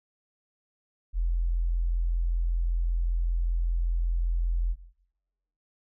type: tone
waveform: sine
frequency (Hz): 42.59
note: F1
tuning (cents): -43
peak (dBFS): -23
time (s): 1.13-4.76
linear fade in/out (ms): 50
effects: noise-tail reverb RT60 0.9 s tail -17 dB re dry